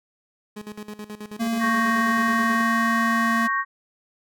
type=tone with tremolo; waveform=30% pulse; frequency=210.4 Hz; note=G#3; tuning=23 cents sharp; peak=-30 dBFS; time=0.56-2.62 s; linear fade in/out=10 ms; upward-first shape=square; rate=9.3 Hz; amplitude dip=80%
type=tone; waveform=square; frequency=229.8 Hz; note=A#3; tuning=25 cents flat; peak=-23 dBFS; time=1.39-3.48 s; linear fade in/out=20 ms
type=chord; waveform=sine; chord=G diminished; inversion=second; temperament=equal; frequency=1108.7 / 1568 / 1864.7 Hz; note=Db6 / G6 / Bb6; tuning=0 / 0 / 0 cents; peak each=-23 / -29 / -25 dBFS; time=1.59-3.65 s; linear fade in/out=50 ms
effects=none